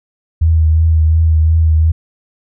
sine tone with vibrato, 80 Hz, D#2, 49 cents sharp, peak -7 dBFS, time 0.41-1.92 s, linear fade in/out 10 ms, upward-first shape triangle, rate 2.8 Hz, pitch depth 34 cents each way, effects none

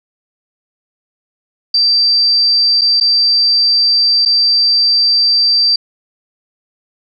sine tone with dropouts, 4680 Hz, D8, 7 cents flat, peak -8 dBFS, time 1.74-5.76 s, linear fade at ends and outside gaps 5 ms, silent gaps 2.812-2.816 / 3.001-3.009 / 4.252-4.258 s, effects none

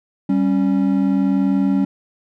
triangle tone pair together, 194.9 / 275.6 Hz, G3 / C#4, -10 / -10 cents, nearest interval tritone, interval 600 cents, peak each -15 dBFS, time 0.29-1.85 s, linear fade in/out 5 ms, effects none

